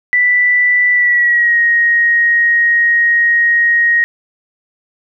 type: tone with pitch glide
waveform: sine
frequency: 1975.5 to 1877.6 Hz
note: B6 to A#6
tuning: 0 to +12 cents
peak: -8 dBFS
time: 0.13-4.04 s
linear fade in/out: 0 ms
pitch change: -88 cents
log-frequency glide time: 0.92-1.59 s
effects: none